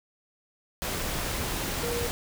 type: tone in noise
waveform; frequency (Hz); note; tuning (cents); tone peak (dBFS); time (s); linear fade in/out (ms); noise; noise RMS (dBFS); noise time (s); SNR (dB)
sine; 475.6; A#4; +35; -30; 1.83-2.07; 0; pink; -31; 0.82-2.11; -2
effects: none